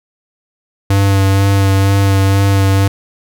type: tone with vibrato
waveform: square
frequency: 98 Hz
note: G2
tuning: in tune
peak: -9 dBFS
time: 0.9-2.88 s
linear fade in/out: 5 ms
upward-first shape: sine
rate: 2.1 Hz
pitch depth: 17 cents each way
effects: none